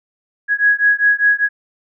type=beating tone pair; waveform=sine; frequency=1661.2 / 1666.2 Hz; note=G#6 / G#6; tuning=0 / +5 cents; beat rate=5 Hz; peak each=-14 dBFS; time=0.48-1.49 s; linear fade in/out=50 ms; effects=none